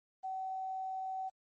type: tone with quantisation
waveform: sine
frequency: 759 Hz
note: F#5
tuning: 44 cents sharp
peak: -36 dBFS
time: 0.23-1.3 s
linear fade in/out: 20 ms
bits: 11
effects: MP3 32 kbps